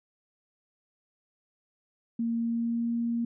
sine tone with pitch glide, 231.3 to 234 Hz, A#3 to A#3, -13 to +7 cents, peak -26 dBFS, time 2.19-3.25 s, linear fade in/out 5 ms, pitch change +20 cents, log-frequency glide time 2.37-2.92 s, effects none

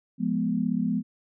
sine chord, F diminished, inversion none, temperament equal with one note detuned, 174.61 / 209.8 / 246.9 Hz, F3 / Ab3 / Cb4, 0 / +18 / 0 cents, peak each -29 / -27 / -27 dBFS, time 0.18-1.03 s, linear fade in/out 50 ms, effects none

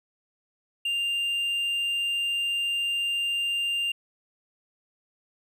triangle tone, 2794 Hz, F7, in tune, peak -23 dBFS, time 0.85-3.92 s, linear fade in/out 5 ms, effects none

